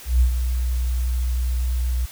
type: tone with ADSR envelope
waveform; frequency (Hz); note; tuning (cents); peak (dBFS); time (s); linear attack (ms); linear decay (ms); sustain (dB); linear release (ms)
sine; 61.7; B1; -1; -11; 0.05-2.06; 160; 94; -8; 10
effects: white hiss -41 dBFS RMS until 2.11 s